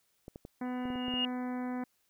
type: clicks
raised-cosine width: 2 ms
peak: -31 dBFS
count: 8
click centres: 0.281 / 0.359 / 0.451 / 0.855 / 0.903 / 0.957 / 1.082 / 1.139 s
type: harmonic tone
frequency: 250.1 Hz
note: B3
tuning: 22 cents sharp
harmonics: 1 / 2 / 3 / 4 / 5 / 6 / 7 / 8 / 9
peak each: -34 / -45 / -44 / -48 / -54 / -53 / -54 / -55 / -59 dBFS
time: 0.61-1.84 s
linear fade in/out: 5 ms
type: tone with exponential growth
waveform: sine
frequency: 2848 Hz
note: F7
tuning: 33 cents sharp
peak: -27 dBFS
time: 0.65-1.25 s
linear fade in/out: 1 ms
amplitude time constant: 130 ms
effects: white hiss -74 dBFS RMS until 2.09 s